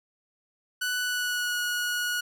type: tone with pitch glide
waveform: sawtooth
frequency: 1486 to 1455.4 Hz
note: F#6 to F#6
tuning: +7 to -29 cents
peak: -23 dBFS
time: 0.81-2.21 s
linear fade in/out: 10 ms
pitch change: -36 cents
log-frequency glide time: 1-1.58 s
effects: none